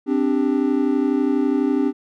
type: chord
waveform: triangle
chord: C suspended second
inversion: none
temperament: equal with one note detuned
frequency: 261.6 / 293.7 / 395.6 Hz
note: C4 / D4 / G4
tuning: 0 / 0 / +16 cents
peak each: -18 / -18 / -22 dBFS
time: 0.06-1.93 s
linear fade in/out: 50 ms
effects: none